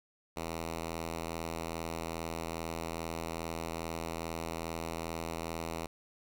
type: tone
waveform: 5% pulse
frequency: 82.41 Hz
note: E2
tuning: in tune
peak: -25 dBFS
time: 0.36-5.87 s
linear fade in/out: 10 ms
effects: none